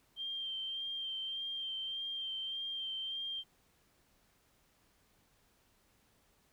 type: tone with vibrato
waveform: sine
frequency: 3161 Hz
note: G7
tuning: 14 cents sharp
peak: -37 dBFS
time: 0.16-3.44 s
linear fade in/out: 50 ms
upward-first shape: sine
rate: 1.7 Hz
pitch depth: 21 cents each way
effects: pink hiss -71 dBFS RMS until 6.52 s